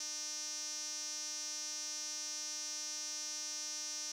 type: tone with band-pass filter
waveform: sawtooth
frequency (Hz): 302.4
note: D#4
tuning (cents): -49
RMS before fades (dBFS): -42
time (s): 0-4.12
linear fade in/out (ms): 5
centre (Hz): 5800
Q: 7.4
effects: none